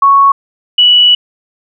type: tone pair in turn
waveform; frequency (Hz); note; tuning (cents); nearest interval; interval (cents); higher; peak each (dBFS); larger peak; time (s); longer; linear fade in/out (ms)
sine; 1108.7 / 2947; C#6 / F#7; 0 / -8; octave + perfect fourth; 1692; second; -3; neither; 0.02-0.32 / 0.78-1.15; second; 5
effects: none